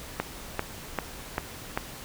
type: click train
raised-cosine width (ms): 0.5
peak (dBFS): -11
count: 5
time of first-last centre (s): 0.2-1.775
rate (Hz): 2.54
effects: pink hiss -42 dBFS RMS until 2.04 s